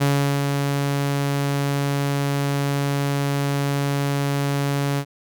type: tone with ADSR envelope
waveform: sawtooth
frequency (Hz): 141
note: C#3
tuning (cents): +30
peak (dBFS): -12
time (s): 0-5.05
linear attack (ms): 20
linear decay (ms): 390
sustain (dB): -4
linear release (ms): 66
effects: none